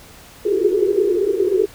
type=band-pass noise; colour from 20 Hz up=pink; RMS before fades=-17 dBFS; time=0.45-1.66 s; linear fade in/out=10 ms; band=360 to 430 Hz; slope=96 dB/octave; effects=pink hiss -43 dBFS RMS until 1.74 s